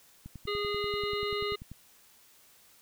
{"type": "click train", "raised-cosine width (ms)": 5, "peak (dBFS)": -31, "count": 16, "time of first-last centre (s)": [0.26, 1.716], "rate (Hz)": 10.3}
{"type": "harmonic tone", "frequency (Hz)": 411.6, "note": "G#4", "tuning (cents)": -16, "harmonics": [1, 3, 5, 7, 9, 10], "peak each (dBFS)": [-32, -37, -39, -40, -42, -42], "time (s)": [0.47, 1.56], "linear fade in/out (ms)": 10}
{"effects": ["white hiss -60 dBFS RMS until 2.81 s"]}